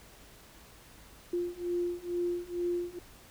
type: beating tone pair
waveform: sine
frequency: 349.2 / 351.4 Hz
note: F4 / F4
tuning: 0 / +11 cents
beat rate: 2.2 Hz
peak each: -34 / -33 dBFS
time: 1.33-2.99 s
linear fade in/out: 5 ms
effects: added 50 Hz sine -60 dBFS peak until 3.3 s + pink hiss -55 dBFS RMS until 3.3 s